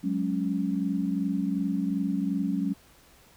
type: chord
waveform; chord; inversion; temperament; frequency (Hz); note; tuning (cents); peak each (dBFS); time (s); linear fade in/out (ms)
sine; F# suspended second; none; equal; 185 / 207.7 / 277.2; F#3 / G#3 / C#4; 0 / 0 / 0; -29 / -30 / -29; 0.03-2.74; 20
effects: pink hiss -57 dBFS RMS until 3.36 s